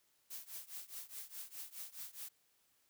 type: noise with tremolo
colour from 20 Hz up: blue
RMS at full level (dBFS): -45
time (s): 0.3-2.29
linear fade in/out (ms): 10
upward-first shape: triangle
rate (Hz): 4.8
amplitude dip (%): 95
effects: white hiss -75 dBFS RMS until 2.89 s